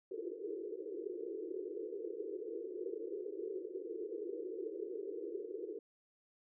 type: band-pass noise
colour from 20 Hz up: white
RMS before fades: -43 dBFS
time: 0.11-5.79 s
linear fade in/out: 5 ms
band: 330 to 470 Hz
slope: 96 dB/octave
effects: none